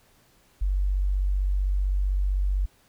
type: tone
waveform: sine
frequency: 47.83 Hz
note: G1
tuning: 42 cents flat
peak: -21 dBFS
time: 0.61-2.66 s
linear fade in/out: 10 ms
effects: pink hiss -61 dBFS RMS until 2.88 s